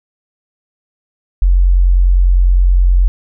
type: tone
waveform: sine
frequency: 44.9 Hz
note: F1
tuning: 49 cents sharp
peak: -6 dBFS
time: 1.42-3.08 s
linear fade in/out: 0 ms
effects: none